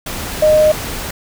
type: tone in noise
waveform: sine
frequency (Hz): 615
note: D#5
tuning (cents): -20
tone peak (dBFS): -7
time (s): 0.42-0.72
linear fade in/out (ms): 5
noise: pink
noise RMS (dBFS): -24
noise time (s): 0.06-1.11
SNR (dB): +14
effects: none